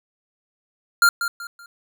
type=tone with echo; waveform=square; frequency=1396.9 Hz; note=F6; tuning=in tune; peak=-12 dBFS; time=1.02-1.09 s; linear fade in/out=2 ms; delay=190 ms; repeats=3; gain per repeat=-10 dB; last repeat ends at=1.66 s; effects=none